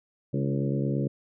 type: harmonic tone with a mistuned harmonic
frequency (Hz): 69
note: C#2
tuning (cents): -7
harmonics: 2 / 3 / 4 / 5 / 6 / 7 / 8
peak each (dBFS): -27 / -31 / -33 / -35 / -37 / -38 / -39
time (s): 0.33-1.08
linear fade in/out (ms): 10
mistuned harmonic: 4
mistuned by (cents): +49
effects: none